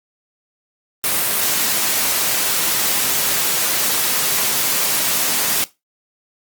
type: high-pass noise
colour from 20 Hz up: white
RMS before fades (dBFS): -18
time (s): 1.04-5.64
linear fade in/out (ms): 0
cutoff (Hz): 130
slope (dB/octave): 12
effects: noise-tail reverb RT60 0.2 s tail -17 dB re dry + Opus 32 kbps